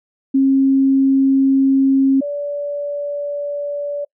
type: tone pair in turn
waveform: sine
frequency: 270 / 577.4 Hz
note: C#4 / D5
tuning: -45 / -30 cents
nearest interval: octave + minor second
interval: 1315 cents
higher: second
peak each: -10 / -20 dBFS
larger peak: first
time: 0.34-2.21 / 2.21-4.05 s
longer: first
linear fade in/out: 10 ms
effects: noise-tail reverb RT60 0.1 s tail -26 dB re dry